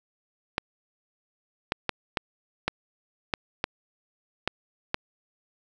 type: clicks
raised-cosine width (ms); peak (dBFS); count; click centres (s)
0.3; -8; 9; 0.581 / 1.721 / 1.893 / 2.172 / 2.68 / 3.338 / 3.641 / 4.476 / 4.944
effects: none